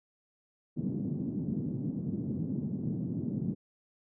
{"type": "band-pass noise", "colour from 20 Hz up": "white", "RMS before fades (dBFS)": -34, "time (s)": [0.76, 3.55], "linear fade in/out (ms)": 20, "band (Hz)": [130, 250], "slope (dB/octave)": 24, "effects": []}